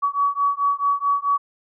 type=beating tone pair; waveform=sine; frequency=1131 / 1135.6 Hz; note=C#6 / C#6; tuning=+34 / +41 cents; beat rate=4.6 Hz; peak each=-21 dBFS; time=0.02-1.38 s; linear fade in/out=20 ms; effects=none